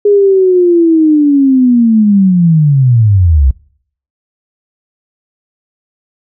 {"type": "linear sweep", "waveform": "sine", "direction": "down", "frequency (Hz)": [414.1, 61.74], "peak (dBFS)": -4, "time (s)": [0.05, 3.51], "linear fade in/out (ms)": 5, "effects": ["noise-tail reverb RT60 0.6 s tail -23 dB re dry"]}